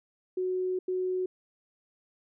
sine tone bursts at uneven times, 368.9 Hz, F#4, 5 cents flat, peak -27 dBFS, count 2, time 0.37-0.79 / 0.88-1.26 s, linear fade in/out 5 ms, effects none

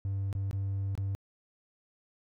triangle tone with dropouts, 98 Hz, G2, in tune, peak -27 dBFS, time 0.05-1.15 s, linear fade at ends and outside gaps 0 ms, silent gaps 0.328-0.351 / 0.511-0.53 / 0.952-0.977 s, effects tanh soft clip ceiling -24 dBFS

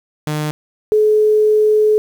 sawtooth / sine tone pair in turn, 151.6 / 427.4 Hz, D#3 / G#4, -45 / +50 cents, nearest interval octave + tritone, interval 1795 cents, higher second, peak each -14 / -9 dBFS, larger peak second, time 0.27-0.51 / 0.92-1.98 s, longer second, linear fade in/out 0 ms, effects 7-bit

